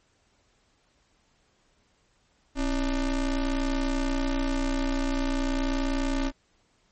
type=ring-modulated tone; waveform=square; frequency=150.2 Hz; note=D3; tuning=39 cents sharp; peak=-22 dBFS; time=2.55-6.32 s; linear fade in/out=50 ms; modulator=120 Hz; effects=pink hiss -67 dBFS RMS until 6.91 s + MP3 32 kbps